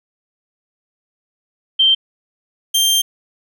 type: tone pair in turn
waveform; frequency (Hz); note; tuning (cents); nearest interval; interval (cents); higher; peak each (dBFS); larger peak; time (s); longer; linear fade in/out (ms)
sine / sawtooth; 3136 / 3169; G7 / G7; 0 / +18; unison; 18; second; -9; neither; 1.79-1.95 / 2.74-3.02; second; 10
effects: none